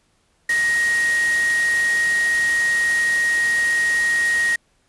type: tone in noise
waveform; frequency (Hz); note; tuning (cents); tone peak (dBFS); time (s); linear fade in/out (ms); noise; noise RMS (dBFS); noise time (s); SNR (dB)
sine; 1878; A#6; +12; -16; 0.49-4.56; 5; white; -29; 0.49-4.56; +10
effects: pink hiss -63 dBFS RMS until 4.88 s + resampled to 24000 Hz